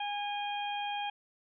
harmonic tone with a mistuned harmonic, 820 Hz, G#5, 22 cents flat, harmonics 1 / 2 / 3 / 4, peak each -34 / -46 / -42 / -41 dBFS, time 0-1.1 s, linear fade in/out 5 ms, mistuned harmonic 4, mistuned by -34 cents, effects none

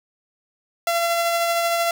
sawtooth tone with tremolo, 680 Hz, F5, 46 cents flat, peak -14 dBFS, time 0.87-1.91 s, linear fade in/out 2 ms, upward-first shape sine, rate 13 Hz, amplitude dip 25%, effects none

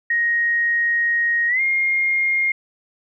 sine tone with pitch glide, 1875 to 2129 Hz, A#6 to C7, +10 to +30 cents, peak -16 dBFS, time 0.1-2.52 s, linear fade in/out 5 ms, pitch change +220 cents, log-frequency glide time 1.48-1.61 s, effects none

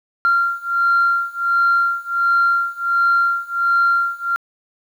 sine beating tone pair, 1382 / 1383.4 Hz, F6 / F6, -19 / -17 cents, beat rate 1.4 Hz, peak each -17 / -16 dBFS, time 0.25-4.36 s, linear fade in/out 0 ms, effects tanh soft clip ceiling -8 dBFS + 8-bit

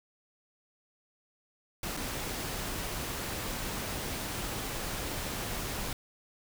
pink noise with dropouts, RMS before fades -36 dBFS, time 1.83-5.93 s, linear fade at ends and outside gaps 2 ms, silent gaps 1.968-1.972 s, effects none

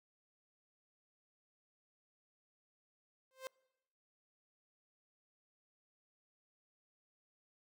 sawtooth tone with exponential growth, 523.3 Hz, C5, in tune, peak -35 dBFS, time 3.31-3.47 s, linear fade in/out 0 ms, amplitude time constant 33 ms, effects noise-tail reverb RT60 1.0 s tail -26 dB re dry

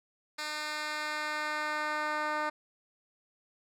10% pulse tone with band-pass filter sweep, 303 Hz, D#4, 46 cents flat, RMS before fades -34 dBFS, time 0.38-2.5 s, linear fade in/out 10 ms, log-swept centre 3800 to 1100 Hz, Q 0.81, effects none

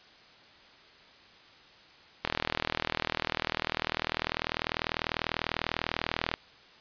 click train, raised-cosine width 0.3 ms, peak -11 dBFS, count 165, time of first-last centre 2.25-6.34 s, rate 40.1 Hz, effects white hiss -55 dBFS RMS until 6.8 s + resampled to 11025 Hz

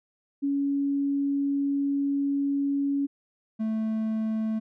sine / triangle tone pair in turn, 280.3 / 219.8 Hz, C#4 / A3, +19 / -2 cents, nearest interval major third, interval 421 cents, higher first, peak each -23 dBFS, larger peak neither, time 0.42-3.07 / 3.59-4.6 s, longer first, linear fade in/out 20 ms, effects none

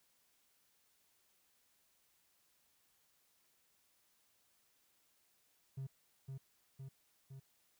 triangle tone with echo, 134.3 Hz, C3, 46 cents sharp, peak -38 dBFS, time 5.77-5.87 s, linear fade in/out 10 ms, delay 510 ms, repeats 3, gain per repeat -3 dB, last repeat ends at 7.4 s, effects tanh soft clip ceiling -35 dBFS + white hiss -75 dBFS RMS until 7.79 s

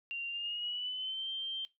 sine tone with pitch glide, 2772 to 3148 Hz, F7 to G7, -14 to +7 cents, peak -35 dBFS, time 0.11-1.65 s, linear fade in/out 0 ms, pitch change +221 cents, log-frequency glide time 0.28-1.29 s, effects noise-tail reverb RT60 0.2 s tail -18 dB re dry

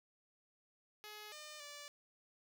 5% pulse tone with pitch steps, 422.2 / 604 / 582 Hz, G#4 / D5 / D5, +29 / +48 / -16 cents, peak -38 dBFS, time 1.04-1.88 s, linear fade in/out 0 ms, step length 280 ms, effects none

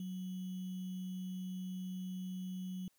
sine tone with sample-and-hold, 184.8 Hz, F#3, 2 cents flat, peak -39 dBFS, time 0-2.88 s, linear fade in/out 2 ms, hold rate 3150 Hz, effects white hiss -75 dBFS RMS until 2.98 s

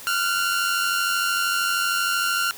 sawtooth tone pair together, 1387 / 1480 Hz, F6 / F#6, -12 / 0 cents, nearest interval minor second, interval 112 cents, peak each -18 / -24 dBFS, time 0.07-2.51 s, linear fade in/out 0 ms, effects white hiss -40 dBFS RMS until 2.57 s

